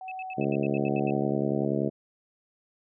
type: tone with tremolo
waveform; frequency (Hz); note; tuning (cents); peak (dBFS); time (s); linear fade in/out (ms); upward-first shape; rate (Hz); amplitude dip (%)
sine; 751; F#5; +26; -34; 0.01-1.65; 2; sine; 1.2; 75
type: tone bursts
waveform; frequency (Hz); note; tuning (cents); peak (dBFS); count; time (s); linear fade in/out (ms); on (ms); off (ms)
sine; 2608; E7; -19; -37; 10; 0.08-1.105; 2; 35; 75
type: harmonic tone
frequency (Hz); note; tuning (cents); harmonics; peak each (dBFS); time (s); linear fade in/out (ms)
70.4; C#2; +27; 2 / 3 / 4 / 5 / 6 / 7 / 8 / 9; -32 / -30 / -32 / -31 / -33 / -37 / -37 / -35; 0.37-1.9; 20
effects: none

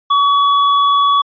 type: tone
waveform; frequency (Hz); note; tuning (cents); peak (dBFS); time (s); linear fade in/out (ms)
square; 1132; C#6; +36; -10; 0.1-1.22; 10
effects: resampled to 11025 Hz

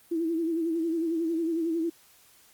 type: tone with vibrato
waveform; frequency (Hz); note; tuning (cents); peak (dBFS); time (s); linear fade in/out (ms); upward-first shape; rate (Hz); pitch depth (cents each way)
sine; 329.6; E4; 0; -25; 0.11-1.9; 10; sine; 11; 62
effects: white hiss -58 dBFS RMS until 2.53 s + Opus 32 kbps

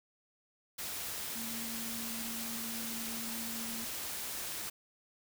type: tone in noise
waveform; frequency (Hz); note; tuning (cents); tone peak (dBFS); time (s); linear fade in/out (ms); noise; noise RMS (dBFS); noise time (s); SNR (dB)
sine; 228.9; A#3; -31; -43; 1.35-3.85; 10; white; -40; 0.78-4.7; -6
effects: none

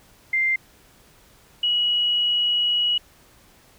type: tone pair in turn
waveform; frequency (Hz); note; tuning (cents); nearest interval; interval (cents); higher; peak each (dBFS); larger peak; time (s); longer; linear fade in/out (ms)
sine; 2093 / 2915; C7 / F#7; 0 / -26; tritone; 574; second; -18; neither; 0.33-0.56 / 1.63-2.98; second; 5
effects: pink hiss -54 dBFS RMS until 3.78 s

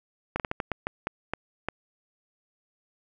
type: slowing click train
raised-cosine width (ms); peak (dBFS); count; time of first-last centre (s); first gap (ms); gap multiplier
0.5; -13; 10; 0.36-1.686; 38; 1.32
effects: none

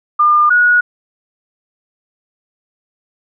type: tone pair in turn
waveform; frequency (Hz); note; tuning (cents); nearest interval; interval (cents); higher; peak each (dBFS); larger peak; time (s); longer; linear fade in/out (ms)
sine; 1204 / 1455.8; D6 / F#6; +43 / -29; minor third; 328; second; -7; neither; 0.19-0.5 / 0.5-0.81; neither; 10
effects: none

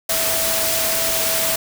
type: tone in noise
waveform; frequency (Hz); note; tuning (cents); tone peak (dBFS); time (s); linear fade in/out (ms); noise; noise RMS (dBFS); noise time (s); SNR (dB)
sine; 654; E5; -14; -26; 0.09-1.56; 5; white; -20; 0.09-1.56; -9
effects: none

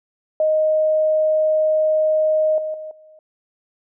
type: tone with level steps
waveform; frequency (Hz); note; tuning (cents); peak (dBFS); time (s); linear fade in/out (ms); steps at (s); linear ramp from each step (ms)
sine; 622.3; D#5; 0; -14 / -22 / -29 / -44; 0.4-3.19; 2; 2.58 / 2.74 / 2.91; 2
effects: none

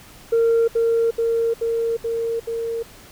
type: tone with echo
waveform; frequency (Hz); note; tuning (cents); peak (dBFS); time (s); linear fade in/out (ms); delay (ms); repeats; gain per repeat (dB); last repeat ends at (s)
sine; 460; A#4; -23; -12; 0.32-0.68; 10; 430; 5; -2; 2.83
effects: tanh soft clip ceiling -12 dBFS + pink hiss -45 dBFS RMS until 3.11 s

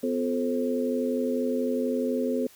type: tone cluster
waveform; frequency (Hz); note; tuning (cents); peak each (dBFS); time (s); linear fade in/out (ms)
sine; 252.7 / 353.7 / 438 / 530; B3 / F4 / A4 / C5; +40 / +22 / -8 / +22; -27 / -36 / -29 / -31; 0.03-2.47; 5
effects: white hiss -54 dBFS RMS until 2.55 s

